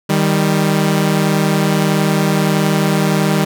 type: tone pair together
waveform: sawtooth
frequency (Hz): 155.56 / 197.12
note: D#3 / G3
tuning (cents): 0 / +10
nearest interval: major third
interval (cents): 410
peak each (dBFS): -11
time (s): 0.09-3.45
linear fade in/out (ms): 10
effects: none